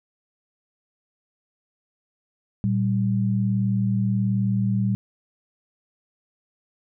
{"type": "tone pair together", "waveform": "sine", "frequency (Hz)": [115.94, 194.6], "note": ["A#2", "G3"], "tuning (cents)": [-9, -12], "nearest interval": "major sixth", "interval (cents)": 897, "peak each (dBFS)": -22, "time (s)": [2.64, 4.95], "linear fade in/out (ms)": 0, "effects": []}